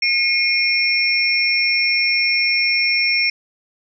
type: tone cluster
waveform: sine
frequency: 2158 / 2438 / 5450 Hz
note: C#7 / D#7 / F8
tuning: -47 / -36 / -43 cents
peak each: -19 dBFS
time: 0.02-3.3 s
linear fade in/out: 5 ms
effects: none